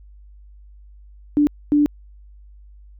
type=tone bursts at uneven times; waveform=sine; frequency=293.7 Hz; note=D4; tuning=in tune; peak=-12 dBFS; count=2; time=1.37-1.47 / 1.72-1.86 s; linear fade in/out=0 ms; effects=added 50 Hz sine -42 dBFS peak until 2.99 s